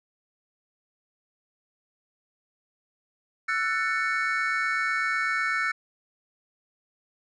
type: chord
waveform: triangle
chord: F# minor seventh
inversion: third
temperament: just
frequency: 1332 / 1480 / 1776 / 2220 Hz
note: E6 / F#6 / A6 / C#7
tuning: +18 / 0 / +16 / +2 cents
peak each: -28 dBFS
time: 3.48-5.72 s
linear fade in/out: 10 ms
effects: resampled to 22050 Hz